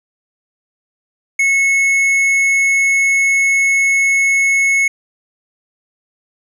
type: tone with tanh clipping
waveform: sine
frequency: 2192 Hz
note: C#7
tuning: 20 cents flat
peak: -12 dBFS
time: 1.39-4.88 s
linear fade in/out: 5 ms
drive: 9 dB
effects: none

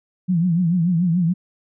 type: tone with vibrato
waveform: sine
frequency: 173.2 Hz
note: F3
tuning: 14 cents flat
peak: -15 dBFS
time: 0.28-1.34 s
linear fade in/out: 20 ms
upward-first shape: triangle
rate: 6.9 Hz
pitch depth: 140 cents each way
effects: none

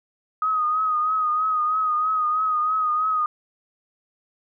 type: tone with vibrato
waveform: sine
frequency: 1252 Hz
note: D#6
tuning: 10 cents sharp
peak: -19 dBFS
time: 0.42-3.26 s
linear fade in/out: 2 ms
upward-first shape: triangle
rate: 3.1 Hz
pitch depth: 51 cents each way
effects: none

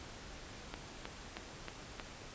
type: click train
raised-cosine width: 0.3 ms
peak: -25 dBFS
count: 5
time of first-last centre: 0.74-1.998 s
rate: 3.18 Hz
effects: pink hiss -50 dBFS RMS until 2.34 s + resampled to 16000 Hz

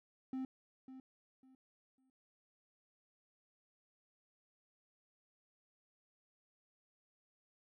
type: tone with echo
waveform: triangle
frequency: 261.6 Hz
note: C4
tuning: in tune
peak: -36 dBFS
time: 0.33-0.45 s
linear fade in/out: 2 ms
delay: 550 ms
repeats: 3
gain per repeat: -12 dB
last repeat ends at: 2.1 s
effects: none

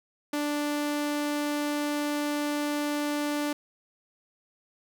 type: tone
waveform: sawtooth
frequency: 293.7 Hz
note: D4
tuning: in tune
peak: -23 dBFS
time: 0.33-3.53 s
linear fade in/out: 5 ms
effects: none

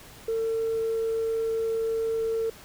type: tone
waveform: sine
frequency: 450.7 Hz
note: A4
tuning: 42 cents sharp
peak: -23 dBFS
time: 0.28-2.5 s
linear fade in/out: 5 ms
effects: tanh soft clip ceiling -21 dBFS + pink hiss -48 dBFS RMS until 2.64 s

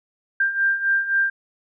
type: beating tone pair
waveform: sine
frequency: 1585 / 1588.8 Hz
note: G6 / G6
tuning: +19 / +23 cents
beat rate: 3.8 Hz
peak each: -24 / -19 dBFS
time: 0.4-1.3 s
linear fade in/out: 5 ms
effects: none

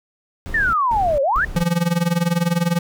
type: noise bursts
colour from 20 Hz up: brown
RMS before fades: -28 dBFS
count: 3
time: 0.46-1.63 s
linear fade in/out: 0 ms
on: 270 ms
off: 180 ms
type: exponential two-way sweep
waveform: sine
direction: down then up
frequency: 1864.7 to 528 to 1864.7 Hz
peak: -15 dBFS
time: 0.54-1.45 s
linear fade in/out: 5 ms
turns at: 1.22 s
type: tone with tremolo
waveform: square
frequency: 171.6 Hz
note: F3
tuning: 30 cents flat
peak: -14 dBFS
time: 1.56-2.79 s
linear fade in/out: 2 ms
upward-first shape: sine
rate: 20 Hz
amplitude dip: 85%
effects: none

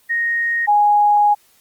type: tone pair in turn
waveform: sine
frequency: 1864.7 / 828.4 Hz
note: A#6 / G#5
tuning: 0 / -5 cents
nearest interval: octave + major second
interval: 1405 cents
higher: first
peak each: -16 / -10 dBFS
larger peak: second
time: 0.09-0.67 / 0.67-1.35 s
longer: second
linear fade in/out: 20 ms
effects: white hiss -55 dBFS RMS until 1.6 s + Opus 24 kbps

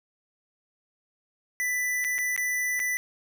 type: tone with dropouts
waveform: square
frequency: 1987 Hz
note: B6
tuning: 10 cents sharp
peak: -26 dBFS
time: 1.6-2.97 s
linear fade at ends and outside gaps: 0 ms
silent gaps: 2.042-2.047 / 2.182-2.187 / 2.363-2.377 / 2.794-2.8 s
effects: none

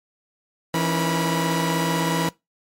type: tone cluster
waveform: sawtooth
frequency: 166.8 / 274.9 / 317.5 / 471.3 / 978 Hz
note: E3 / C#4 / D#4 / A#4 / B5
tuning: +21 / -14 / +35 / +19 / -17 cents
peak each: -19 / -25 / -28 / -26 / -23 dBFS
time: 0.74-2.29 s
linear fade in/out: 2 ms
effects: noise-tail reverb RT60 0.2 s tail -22 dB re dry + MP3 64 kbps

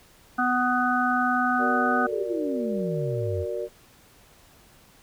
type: harmonic tone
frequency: 249 Hz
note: B3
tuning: 14 cents sharp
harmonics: 1 / 3 / 5 / 6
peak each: -26 / -26 / -26 / -26 dBFS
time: 0.38-2.07 s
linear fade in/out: 10 ms
type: chord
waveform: sine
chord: Gb augmented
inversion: none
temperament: equal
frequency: 370 / 466.2 / 587.3 Hz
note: Gb4 / Bb4 / D5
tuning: 0 / 0 / 0 cents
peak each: -32 / -31 / -32 dBFS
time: 1.58-3.69 s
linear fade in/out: 50 ms
type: exponential sweep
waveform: sine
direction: down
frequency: 466.2 to 84 Hz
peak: -27 dBFS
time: 2.08-3.46 s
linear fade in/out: 50 ms
effects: pink hiss -55 dBFS RMS until 5.02 s

